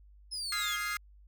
35% pulse linear sweep, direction down, 5200 to 3136 Hz, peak -33 dBFS, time 0.31-0.77 s, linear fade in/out 20 ms
40% pulse chord, F minor seventh, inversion third, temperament equal with one note detuned, 1251 / 1396.9 / 1661.2 / 2093 Hz, Eb6 / F6 / Ab6 / C7, +9 / 0 / 0 / 0 cents, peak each -38 / -39 / -39 / -35 dBFS, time 0.52-0.97 s, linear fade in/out 2 ms
effects added 50 Hz sine -54 dBFS peak until 1.27 s

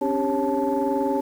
sine tone cluster, 266.2 / 287.1 / 397.2 / 549 / 873 Hz, C4 / D4 / G4 / C#5 / A5, +30 / -39 / +23 / -17 / -14 cents, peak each -26 dBFS, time 0.01-1.21 s, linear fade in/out 10 ms, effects tanh soft clip ceiling -13 dBFS + 8-bit

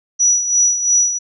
sine tone with tremolo, 5870 Hz, F#8, 15 cents flat, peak -9 dBFS, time 0.19-1.19 s, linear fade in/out 20 ms, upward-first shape sine, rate 2.9 Hz, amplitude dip 65%, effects none

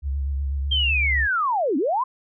sine tone with vibrato, 69.3 Hz, C#2, in tune, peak -22 dBFS, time 0.02-1.28 s, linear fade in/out 50 ms, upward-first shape triangle, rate 8.1 Hz, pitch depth 60 cents each way
sine linear two-way sweep, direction down then up, 3204 to 246.9 to 1077 Hz, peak -19 dBFS, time 0.71-2.04 s, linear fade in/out 10 ms, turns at 1.77 s
effects none

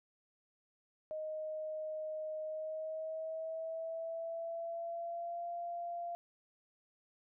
sine tone with pitch glide, 622.3 to 690.5 Hz, D#5 to F5, 0 to -20 cents, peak -38 dBFS, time 1.11-6.15 s, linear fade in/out 0 ms, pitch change +180 cents, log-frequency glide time 2.43-5.48 s, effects none

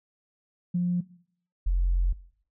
sine tone pair in turn, 176.9 / 44.23 Hz, F3 / F1, +23 / +23 cents, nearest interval 2 octaves, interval 2400 cents, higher first, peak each -22 / -20 dBFS, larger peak second, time 0.74-1.01 / 1.66-2.13 s, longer second, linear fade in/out 10 ms, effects noise-tail reverb RT60 0.6 s tail -19 dB re dry + tanh soft clip ceiling -16 dBFS

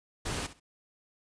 pink noise with echo, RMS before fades -34 dBFS, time 0.25-0.47 s, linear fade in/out 10 ms, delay 65 ms, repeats 2, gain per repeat -14 dB, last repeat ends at 0.6 s, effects resampled to 22050 Hz

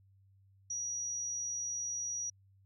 sine tone, 5790 Hz, F#8, 38 cents flat, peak -35 dBFS, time 0.7-2.3 s, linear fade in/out 5 ms, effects added 97 Hz sine -62 dBFS peak until 2.65 s

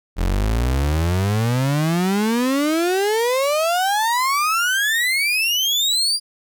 35% pulse exponential sweep, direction up, 41.79 to 4885 Hz, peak -15 dBFS, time 0.16-6.2 s, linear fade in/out 50 ms, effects none

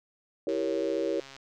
sine chord, E diminished seventh, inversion none, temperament equal, 329.6 / 392 / 466.2 / 554.4 Hz, E4 / G4 / Bb4 / Db5, 0 / 0 / 0 / 0 cents, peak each -32 dBFS, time 0.47-1.2 s, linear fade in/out 2 ms
click train, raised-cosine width 0.2 ms, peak -29 dBFS, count 120, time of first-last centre 0.49-1.365 s, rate 136 Hz
effects none

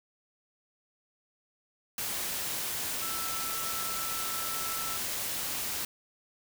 sine tone in noise, 1326 Hz, E6, 10 cents sharp, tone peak -39 dBFS, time 3.02-4.97 s, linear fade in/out 2 ms, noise white, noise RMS -34 dBFS, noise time 1.98-5.85 s, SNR -8 dB, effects none

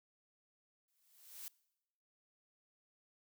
blue noise with exponential growth, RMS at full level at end -45 dBFS, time 0.88-1.48 s, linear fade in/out 1 ms, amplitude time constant 130 ms, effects noise-tail reverb RT60 0.9 s tail -23 dB re dry

